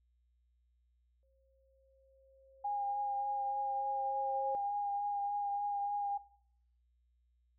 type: tone with exponential growth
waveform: sine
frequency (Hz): 536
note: C5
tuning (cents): +42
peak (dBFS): -36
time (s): 1.23-4.55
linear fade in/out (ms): 0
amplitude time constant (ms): 720
type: tone with vibrato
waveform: sine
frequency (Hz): 813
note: G#5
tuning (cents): -37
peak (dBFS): -33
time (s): 2.64-6.18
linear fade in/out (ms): 10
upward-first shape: sine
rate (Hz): 3.4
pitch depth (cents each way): 15
effects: noise-tail reverb RT60 0.7 s tail -20 dB re dry + added 60 Hz sine -70 dBFS peak until 7.58 s